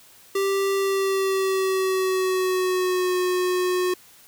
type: tone with pitch glide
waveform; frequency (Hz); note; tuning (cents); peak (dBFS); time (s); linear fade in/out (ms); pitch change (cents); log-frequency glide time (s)
square; 392 to 363.6; G4 to F#4; 0 to -30; -21; 0.35-3.94; 5; -130; 0.76-3.16
effects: white hiss -51 dBFS RMS until 4.27 s